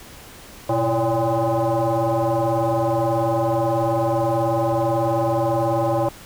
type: tone with frequency modulation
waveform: sine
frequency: 123.2 Hz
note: B2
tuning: 4 cents flat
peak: -17 dBFS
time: 0.69-6.09 s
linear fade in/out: 5 ms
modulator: 228 Hz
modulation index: 3.6
effects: pink hiss -42 dBFS RMS until 6.25 s